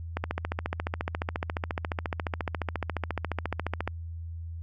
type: click train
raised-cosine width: 0.5 ms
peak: -14 dBFS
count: 54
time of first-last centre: 0.17-3.876 s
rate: 14.3 Hz
effects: added 83 Hz sine -35 dBFS peak until 4.62 s